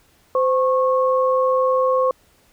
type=tone pair together; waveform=sine; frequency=516 / 1094.2 Hz; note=C5 / C#6; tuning=-24 / -23 cents; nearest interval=octave + minor second; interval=1301 cents; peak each=-16 / -20 dBFS; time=0.35-2.11 s; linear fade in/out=2 ms; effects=pink hiss -57 dBFS RMS until 2.52 s